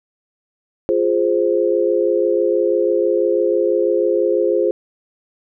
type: chord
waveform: sine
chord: F minor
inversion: none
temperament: equal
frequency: 349.2 / 415.3 / 523.3 Hz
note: F4 / Ab4 / C5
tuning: 0 / 0 / 0 cents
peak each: -18 dBFS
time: 0.89-4.71 s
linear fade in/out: 0 ms
effects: none